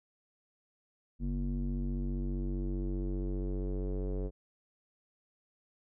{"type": "tone with low-pass filter sweep", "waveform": "square", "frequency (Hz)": 47.57, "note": "F#1", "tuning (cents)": 49, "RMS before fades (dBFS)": -34, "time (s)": [1.19, 4.31], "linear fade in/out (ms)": 50, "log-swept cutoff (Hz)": [230, 460], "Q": 3.3, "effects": []}